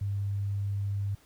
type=tone; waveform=sine; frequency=100 Hz; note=G2; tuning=35 cents sharp; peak=-28 dBFS; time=0.01-1.15 s; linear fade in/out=5 ms; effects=pink hiss -61 dBFS RMS until 1.25 s